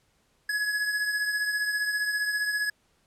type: beating tone pair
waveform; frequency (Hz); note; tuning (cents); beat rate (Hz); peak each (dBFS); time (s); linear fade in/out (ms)
square; 1684 / 1699; G#6 / G#6; +24 / +39; 15; -27 / -35; 0.49-2.7; 5
effects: pink hiss -68 dBFS RMS until 3.06 s + low-pass 11000 Hz 12 dB/octave